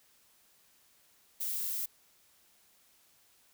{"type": "noise", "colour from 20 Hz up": "violet", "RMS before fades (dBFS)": -35, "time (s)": [1.4, 1.86], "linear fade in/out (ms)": 10, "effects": ["white hiss -66 dBFS RMS until 3.53 s"]}